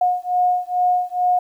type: beating tone pair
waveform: sine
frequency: 721 / 723.3 Hz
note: F#5 / F#5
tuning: -45 / -39 cents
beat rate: 2.3 Hz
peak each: -19 dBFS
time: 0.01-1.39 s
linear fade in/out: 5 ms
effects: 9-bit